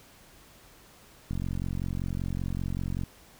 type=click train; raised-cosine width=5 ms; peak=-20 dBFS; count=79; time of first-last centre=1.31-3.036 s; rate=45.2 Hz; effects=pink hiss -55 dBFS RMS until 3.39 s